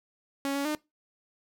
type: tone with pitch steps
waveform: sawtooth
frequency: 277.1 / 280.5 / 303.1 Hz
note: C#4 / C#4 / D#4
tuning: -1 / +21 / -45 cents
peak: -24 dBFS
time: 0.45-0.75 s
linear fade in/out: 0 ms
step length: 100 ms
effects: noise-tail reverb RT60 0.2 s tail -21 dB re dry